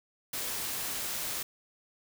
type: noise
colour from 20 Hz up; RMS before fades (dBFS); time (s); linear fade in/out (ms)
white; -35; 0.33-1.43; 5
effects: none